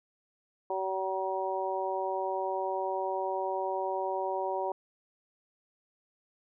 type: harmonic tone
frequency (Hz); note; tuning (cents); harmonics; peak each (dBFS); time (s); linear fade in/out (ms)
190; F#3; +46; 2 / 3 / 4 / 5; -35 / -35 / -35 / -35; 0.7-4.72; 2
effects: none